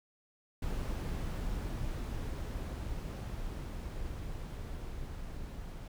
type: noise with level ramp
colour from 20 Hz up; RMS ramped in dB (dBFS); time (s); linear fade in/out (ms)
brown; -35 to -43; 0.62-5.88; 5
effects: none